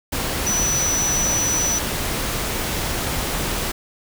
sine tone in noise, 5940 Hz, F#8, 6 cents sharp, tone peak -19 dBFS, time 0.46-1.79 s, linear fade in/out 10 ms, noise pink, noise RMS -24 dBFS, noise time 0.12-3.72 s, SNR +2 dB, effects none

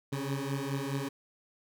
20% pulse beating tone pair, 135.7 / 140.5 Hz, C#3 / C#3, -36 / +24 cents, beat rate 4.8 Hz, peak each -30 dBFS, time 0.12-1.09 s, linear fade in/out 10 ms, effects none

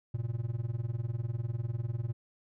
triangle tone with tremolo, 116.54 Hz, A#2, in tune, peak -25 dBFS, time 0.14-2.13 s, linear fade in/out 5 ms, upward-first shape triangle, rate 20 Hz, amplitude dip 100%, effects none

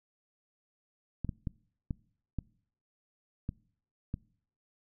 clicks, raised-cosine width 5 ms, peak -21 dBFS, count 7, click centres 1.247 / 1.292 / 1.472 / 1.908 / 2.387 / 3.491 / 4.141 s, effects noise-tail reverb RT60 0.6 s tail -24 dB re dry

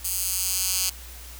10% pulse tone with high-pass filter sweep, 185.6 Hz, F#3, 6 cents sharp, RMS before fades -26 dBFS, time 0.04-0.9 s, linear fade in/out 10 ms, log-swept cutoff 9100 to 5400 Hz, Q 0.93, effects added 60 Hz sine -41 dBFS peak until 1.39 s + white hiss -44 dBFS RMS until 1.39 s

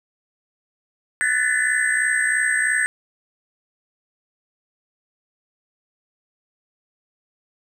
sine tone cluster, 1493 / 1724 / 1787 / 2009 / 8390 Hz, F#6 / A6 / A6 / B6 / C9, +15 / -36 / +26 / +29 / +4 cents, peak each -26 / -22 / -22 / -25 / -27 dBFS, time 1.21-2.86 s, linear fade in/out 0 ms, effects 8-bit

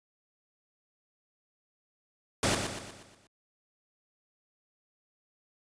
pink noise with echo, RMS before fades -26 dBFS, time 2.43-2.55 s, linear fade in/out 2 ms, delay 120 ms, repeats 6, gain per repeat -6 dB, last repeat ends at 3.27 s, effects high-pass 80 Hz 12 dB/octave + resampled to 22050 Hz

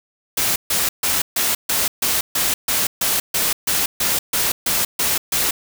white noise bursts, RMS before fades -19 dBFS, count 16, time 0.37-5.51 s, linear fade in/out 5 ms, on 190 ms, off 140 ms, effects none

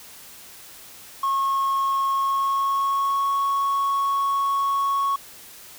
triangle tone with pitch glide, 1089 to 1106.8 Hz, C#6 to C#6, -31 to -3 cents, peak -17 dBFS, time 1.23-5.16 s, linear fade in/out 5 ms, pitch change +28 cents, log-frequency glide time 2.13-3.33 s, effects tanh soft clip ceiling -14 dBFS + white hiss -44 dBFS RMS until 5.78 s

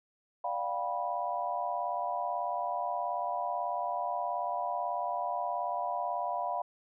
sine chord, G dominant seventh, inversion second, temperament just, 588 / 705.6 / 784 / 980 Hz, D5 / F5 / G5 / B5, +2 / +18 / 0 / -14 cents, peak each -39 / -34 / -39 / -35 dBFS, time 0.44-6.62 s, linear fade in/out 5 ms, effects none

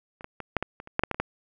clicks, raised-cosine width 0.5 ms, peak -28 / -21 / -20 / -8 / -13 / -24 / -28 / -7 / -7 / -12 / -20 / -10 dBFS, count 12, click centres 0.209 / 0.244 / 0.403 / 0.567 / 0.626 / 0.801 / 0.874 / 0.994 / 1.036 / 1.113 / 1.145 / 1.2 s, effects none

